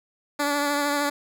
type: tone with vibrato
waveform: 10% pulse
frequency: 288.4 Hz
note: D4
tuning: 31 cents flat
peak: -14 dBFS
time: 0.39-1.1 s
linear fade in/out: 10 ms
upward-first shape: triangle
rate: 13 Hz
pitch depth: 27 cents each way
effects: none